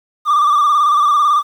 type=tone with vibrato; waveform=triangle; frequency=1183 Hz; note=D6; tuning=12 cents sharp; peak=-7 dBFS; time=0.25-1.43 s; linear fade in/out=50 ms; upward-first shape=square; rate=18 Hz; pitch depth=44 cents each way; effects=tanh soft clip ceiling -3 dBFS + 8-bit